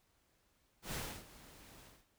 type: noise with ADSR envelope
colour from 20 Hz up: pink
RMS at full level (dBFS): -40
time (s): 0.82-2.06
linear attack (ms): 120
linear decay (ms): 290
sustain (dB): -18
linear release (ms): 220
effects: pink hiss -75 dBFS RMS until 2.18 s